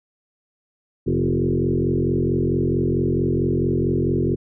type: tone with frequency modulation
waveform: sine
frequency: 246.9 Hz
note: B3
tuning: in tune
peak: -17 dBFS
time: 1.06-4.36 s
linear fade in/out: 20 ms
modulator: 44.5 Hz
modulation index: 3.7
effects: none